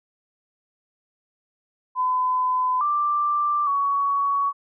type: tone with pitch steps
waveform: sine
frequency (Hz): 1012 / 1179 / 1122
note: B5 / D6 / C#6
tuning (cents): +42 / +6 / +21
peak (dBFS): -19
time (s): 1.95-4.53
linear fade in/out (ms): 50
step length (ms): 860
effects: none